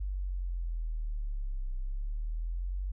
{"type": "linear two-way sweep", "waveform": "sine", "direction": "down then up", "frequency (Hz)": [49, 31.44, 48.36], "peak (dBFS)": -31, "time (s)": [0, 2.92], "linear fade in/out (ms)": 10, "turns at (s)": 1.74, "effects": []}